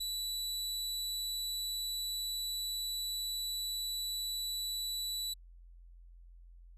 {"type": "tone", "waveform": "sawtooth", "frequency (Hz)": 3951, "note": "B7", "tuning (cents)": 0, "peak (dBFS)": -32, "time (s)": [0, 5.34], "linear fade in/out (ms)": 10, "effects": ["added 43 Hz sine -52 dBFS peak until 6.77 s", "resampled to 32000 Hz"]}